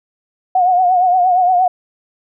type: tone with vibrato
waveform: sine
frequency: 728 Hz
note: F#5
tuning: 28 cents flat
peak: -9 dBFS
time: 0.55-1.68 s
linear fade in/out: 5 ms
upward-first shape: triangle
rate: 8.6 Hz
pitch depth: 73 cents each way
effects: none